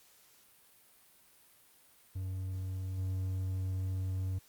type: tone with level steps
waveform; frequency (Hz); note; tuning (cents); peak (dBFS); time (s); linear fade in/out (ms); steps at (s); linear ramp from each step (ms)
triangle; 93.7; F#2; +22; -33 / -30; 2.15-4.39; 10; 2.97; 20
effects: white hiss -63 dBFS RMS until 4.48 s + Opus 48 kbps